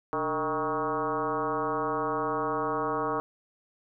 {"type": "tone with frequency modulation", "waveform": "sine", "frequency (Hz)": 784, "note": "G5", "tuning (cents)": 0, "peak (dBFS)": -26, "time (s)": [0.13, 3.2], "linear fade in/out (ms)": 0, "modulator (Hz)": 163, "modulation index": 3.1, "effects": []}